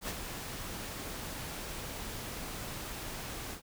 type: noise with ADSR envelope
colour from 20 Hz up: pink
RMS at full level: -35 dBFS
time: 0.01-3.62 s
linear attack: 73 ms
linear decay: 45 ms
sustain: -6 dB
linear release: 99 ms
effects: none

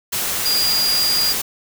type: tone in noise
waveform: sine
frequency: 4827 Hz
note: D8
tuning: 47 cents sharp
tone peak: -16 dBFS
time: 0.45-1.33 s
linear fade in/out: 10 ms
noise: white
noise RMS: -22 dBFS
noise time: 0.12-1.42 s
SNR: +3 dB
effects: none

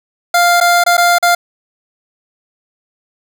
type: tone with dropouts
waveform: 25% pulse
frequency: 698.5 Hz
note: F5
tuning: in tune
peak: -4 dBFS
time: 0.34-1.35 s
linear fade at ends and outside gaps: 5 ms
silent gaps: 0.603-0.61 / 0.839-0.863 / 0.97-0.978 / 1.185-1.226 s
effects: none

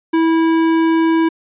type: tone with tanh clipping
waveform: sine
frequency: 326.5 Hz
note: E4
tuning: 17 cents flat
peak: -13 dBFS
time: 0.13-1.29 s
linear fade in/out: 10 ms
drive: 16 dB
effects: resampled to 8000 Hz

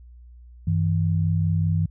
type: tone pair together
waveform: sine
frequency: 96.13 / 161.2 Hz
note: G2 / E3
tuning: -33 / -38 cents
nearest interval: major sixth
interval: 895 cents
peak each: -21 / -22 dBFS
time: 0.67-1.86 s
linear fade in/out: 5 ms
effects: added 60 Hz sine -43 dBFS peak until 1.9 s

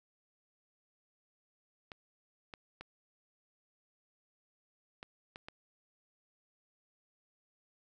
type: clicks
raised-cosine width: 0.3 ms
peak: -29 dBFS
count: 6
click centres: 1.918 / 2.538 / 2.81 / 5.029 / 5.359 / 5.485 s
effects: none

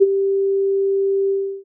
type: tone with ADSR envelope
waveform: sine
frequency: 392 Hz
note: G4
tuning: in tune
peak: -5 dBFS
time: 0-1.64 s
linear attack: 24 ms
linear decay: 29 ms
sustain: -10 dB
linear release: 340 ms
effects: none

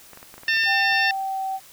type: clicks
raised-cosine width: 0.5 ms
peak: -27 dBFS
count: 11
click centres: 0.133 / 0.174 / 0.229 / 0.341 / 0.38 / 0.434 / 0.484 / 0.535 / 0.57 / 0.636 / 0.923 s
type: harmonic tone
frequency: 899 Hz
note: A5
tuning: 37 cents sharp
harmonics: 2 / 3 / 4 / 5 / 6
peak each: -20 / -24 / -30 / -33 / -29 dBFS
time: 0.48-1.11 s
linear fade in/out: 2 ms
type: tone with pitch glide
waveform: sine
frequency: 784 to 768.3 Hz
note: G5 to G5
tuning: 0 to -35 cents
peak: -24 dBFS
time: 0.65-1.6 s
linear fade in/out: 50 ms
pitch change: -35 cents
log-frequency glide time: 0.79-1.46 s
effects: white hiss -48 dBFS RMS until 1.72 s

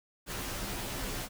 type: noise with comb filter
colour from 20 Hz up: pink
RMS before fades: -37 dBFS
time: 0.26-1.29 s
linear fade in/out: 50 ms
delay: 13 ms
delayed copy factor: -1
effects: none

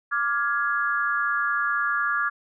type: tone cluster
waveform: sine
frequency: 1175 / 1405 / 1669 Hz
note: D6 / F6 / G#6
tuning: +1 / +10 / +8 cents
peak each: -26 dBFS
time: 0.11-2.3 s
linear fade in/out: 20 ms
effects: none

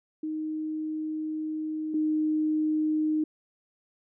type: tone pair in turn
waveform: sine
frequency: 311.1 / 309 Hz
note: D#4 / D#4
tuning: 0 / -12 cents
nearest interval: unison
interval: 12 cents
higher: first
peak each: -29 / -23 dBFS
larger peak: second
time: 0.23-1.94 / 1.94-3.24 s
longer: first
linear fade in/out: 5 ms
effects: none

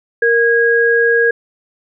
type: tone pair together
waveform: sine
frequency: 466.2 / 1643.2 Hz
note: A#4 / G#6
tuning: 0 / -19 cents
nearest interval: octave + minor seventh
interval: 2181 cents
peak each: -12 dBFS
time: 0.22-1.31 s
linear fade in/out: 5 ms
effects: none

